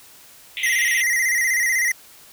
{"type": "band-pass noise", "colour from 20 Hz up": "pink", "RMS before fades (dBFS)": -29, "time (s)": [0.57, 1.02], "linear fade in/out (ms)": 0, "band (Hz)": [2000, 3600], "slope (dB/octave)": 96}
{"type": "tone with vibrato", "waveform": "square", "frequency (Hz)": 1975.5, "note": "B6", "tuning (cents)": 0, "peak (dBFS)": -18, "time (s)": [0.63, 1.92], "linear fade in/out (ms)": 5, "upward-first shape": "square", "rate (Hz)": 16, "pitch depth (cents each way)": 69}
{"effects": ["white hiss -47 dBFS RMS until 2.32 s"]}